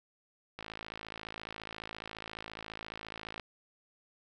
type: click train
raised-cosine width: 0.3 ms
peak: -25 dBFS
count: 154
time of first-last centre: 0.59-3.397 s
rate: 54.5 Hz
effects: none